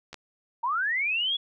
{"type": "clicks", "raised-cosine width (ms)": 0.2, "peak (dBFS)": [-23, -22], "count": 2, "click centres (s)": [0.13, 0.143]}
{"type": "linear sweep", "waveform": "sine", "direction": "up", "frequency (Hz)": [893, 3414], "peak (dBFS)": -24, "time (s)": [0.63, 1.37], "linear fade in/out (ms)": 10}
{"effects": []}